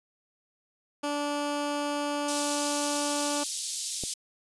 15% pulse tone, 290.8 Hz, D4, 17 cents flat, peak -22 dBFS, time 1.03-3.44 s, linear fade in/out 10 ms
white band-pass noise, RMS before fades -34 dBFS, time 2.28-4.14 s, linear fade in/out 5 ms, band 3700 to 9800 Hz, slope 24 dB/octave
click, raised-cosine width 2 ms, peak -23 dBFS, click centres 4.037 s
effects resampled to 24000 Hz

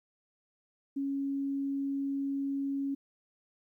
sine tone, 276.5 Hz, C#4, 4 cents flat, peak -30 dBFS, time 0.96-2.95 s, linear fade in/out 10 ms, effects 12-bit

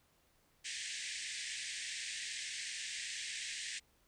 pink band-pass noise, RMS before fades -43 dBFS, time 0.64-3.8 s, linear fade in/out 20 ms, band 1700 to 9000 Hz, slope 96 dB/octave, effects pink hiss -72 dBFS RMS until 4.07 s

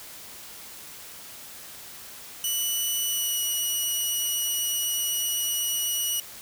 10% pulse tone with pitch glide, 2962 to 2923 Hz, F#7 to F#7, +1 to -22 cents, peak -17 dBFS, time 2.44-6.2 s, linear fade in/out 2 ms, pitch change -23 cents, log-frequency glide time 3.04-3.43 s, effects white hiss -43 dBFS RMS until 6.41 s

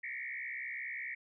sine tone with frequency modulation, 2055 Hz, C7, 32 cents flat, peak -38 dBFS, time 0.03-1.15 s, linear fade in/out 10 ms, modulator 64.7 Hz, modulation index 3.7, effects none

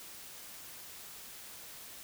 silence, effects white hiss -49 dBFS RMS until 2.03 s

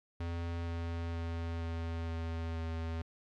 square tone with pitch steps, 84.8 / 84.21 / 83.63 / 83.05 / 82.48 / 81.91 Hz, E2 / E2 / E2 / E2 / E2 / E2, +50 / +37 / +26 / +13 / +2 / -10 cents, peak -36 dBFS, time 0.2-3.02 s, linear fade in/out 5 ms, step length 470 ms, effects low-pass 4000 Hz 12 dB/octave + 13-bit

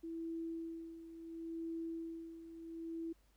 sine tone with tremolo, 329.6 Hz, E4, in tune, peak -39 dBFS, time 0.03-3.13 s, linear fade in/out 10 ms, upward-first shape sine, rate 0.72 Hz, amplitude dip 70%, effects added 50 Hz sine -68 dBFS peak until 3.36 s + pink hiss -75 dBFS RMS until 3.36 s

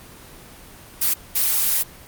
blue noise bursts at uneven times, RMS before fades -19 dBFS, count 2, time 1.01-1.14 / 1.35-1.83 s, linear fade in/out 10 ms, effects pink hiss -43 dBFS RMS until 2.07 s + Opus 24 kbps

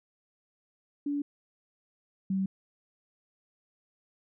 sine tone pair in turn, 287.4 / 191.82 Hz, D4 / G3, -37 / -37 cents, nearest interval perfect fifth, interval 700 cents, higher first, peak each -28 / -26 dBFS, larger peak second, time 1.06-1.22 / 2.3-2.46 s, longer neither, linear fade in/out 5 ms, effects none

